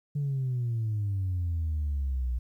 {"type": "exponential sweep", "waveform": "sine", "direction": "down", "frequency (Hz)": [146.83, 59.3], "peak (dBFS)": -25, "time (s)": [0.15, 2.39], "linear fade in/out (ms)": 10, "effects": ["tanh soft clip ceiling -24 dBFS", "11-bit"]}